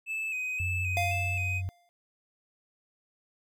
triangle tone with vibrato, 2566 Hz, E7, 47 cents flat, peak -29 dBFS, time 0.06-1.62 s, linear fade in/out 50 ms, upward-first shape square, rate 1.9 Hz, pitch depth 38 cents each way
sine tone with pitch glide, 90.5 to 93.04 Hz, F#2 to F#2, -38 to +10 cents, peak -30 dBFS, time 0.6-1.69 s, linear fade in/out 0 ms, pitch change +48 cents, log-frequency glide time 0.73-1.08 s
square tone with exponential decay, 698.5 Hz, F5, in tune, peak -27 dBFS, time 0.97-1.89 s, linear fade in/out 0 ms, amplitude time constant 200 ms
effects none

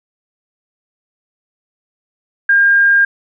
sine tone, 1609 Hz, G6, 45 cents sharp, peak -7 dBFS, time 2.49-3.05 s, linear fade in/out 5 ms, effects none

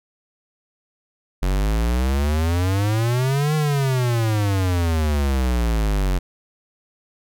square exponential two-way sweep, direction up then down, 44.86 to 155.56 to 44.86 Hz, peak -18 dBFS, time 1.42-6.19 s, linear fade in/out 10 ms, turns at 3.55 s, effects none

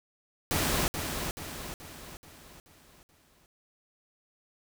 pink noise with echo, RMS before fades -28 dBFS, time 0.51-0.88 s, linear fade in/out 0 ms, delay 430 ms, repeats 6, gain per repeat -6 dB, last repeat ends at 3.46 s, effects none

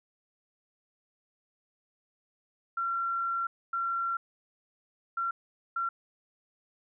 sine tone bursts at uneven times, 1366 Hz, F6, 39 cents flat, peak -28 dBFS, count 4, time 2.77-3.47 / 3.73-4.17 / 5.17-5.31 / 5.76-5.89 s, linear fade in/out 5 ms, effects none

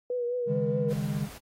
sine tone with vibrato, 487.2 Hz, B4, 24 cents flat, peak -27 dBFS, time 0.1-0.93 s, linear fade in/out 2 ms, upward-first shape triangle, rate 4.8 Hz, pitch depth 45 cents each way
triangle chord, C# suspended second, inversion none, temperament equal with one note detuned, 138.59 / 155.56 / 203.6 Hz, C#3 / D#3 / G#3, 0 / 0 / -34 cents, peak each -30 dBFS, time 0.46-1.29 s, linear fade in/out 50 ms
pink noise, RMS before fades -46 dBFS, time 0.89-1.39 s, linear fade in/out 20 ms
effects AAC 48 kbps

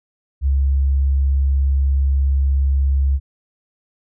sine tone, 68.4 Hz, C#2, 23 cents flat, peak -13 dBFS, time 0.41-3.2 s, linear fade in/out 50 ms, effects none

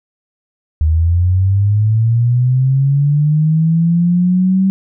sine linear sweep, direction up, 76.3 to 193 Hz, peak -9 dBFS, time 0.81-4.7 s, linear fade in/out 0 ms, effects none

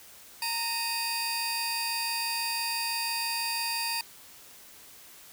sawtooth tone cluster, 924 / 2515 / 4666 Hz, A#5 / D#7 / D8, -16 / +18 / -12 cents, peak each -30 / -32 / -29 dBFS, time 0.42-4.01 s, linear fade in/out 2 ms, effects white hiss -51 dBFS RMS until 5.32 s

